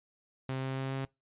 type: tone with pitch steps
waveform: sawtooth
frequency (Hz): 132.1 / 132.87 / 133.63 / 134.41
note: C3 / C3 / C3 / C3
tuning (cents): +17 / +27 / +37 / +47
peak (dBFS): -29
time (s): 0.49-1.05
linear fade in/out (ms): 2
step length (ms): 140
effects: noise-tail reverb RT60 0.2 s tail -22 dB re dry + resampled to 8000 Hz